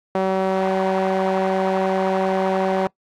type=tone with band-pass filter; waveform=sawtooth; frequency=190 Hz; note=F#3; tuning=46 cents sharp; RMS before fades=-20 dBFS; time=0.15-2.87 s; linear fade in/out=2 ms; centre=630 Hz; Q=1.3; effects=noise-tail reverb RT60 0.1 s tail -22 dB re dry + AAC 48 kbps